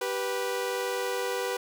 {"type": "tone pair together", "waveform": "sawtooth", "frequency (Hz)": [389.6, 490.9], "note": ["G4", "B4"], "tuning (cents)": [-11, -10], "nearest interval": "major third", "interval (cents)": 401, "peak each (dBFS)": [-29, -26], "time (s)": [0.01, 1.57], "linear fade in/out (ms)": 5, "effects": []}